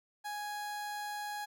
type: tone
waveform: 30% pulse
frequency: 830.6 Hz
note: G#5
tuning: in tune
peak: -35 dBFS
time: 0.24-1.46 s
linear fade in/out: 20 ms
effects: none